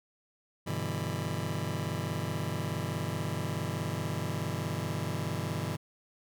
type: chord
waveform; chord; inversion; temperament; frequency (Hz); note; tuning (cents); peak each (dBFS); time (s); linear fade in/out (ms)
sawtooth; E minor seventh; first; just; 98.89 / 123.61 / 148.33 / 164.81; G2 / B2 / D3 / E3; +16 / +2 / +18 / 0; -33; 0.66-5.77; 20
effects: none